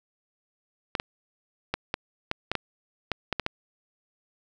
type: clicks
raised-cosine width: 0.3 ms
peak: -10 dBFS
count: 11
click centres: 0.952 / 0.999 / 1.74 / 1.941 / 2.314 / 2.516 / 2.553 / 3.117 / 3.327 / 3.397 / 3.464 s
effects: none